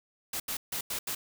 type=noise bursts at uneven times; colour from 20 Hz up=white; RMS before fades=-34 dBFS; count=5; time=0.33-0.4 / 0.48-0.57 / 0.72-0.81 / 0.9-0.99 / 1.07-1.15 s; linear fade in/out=5 ms; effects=none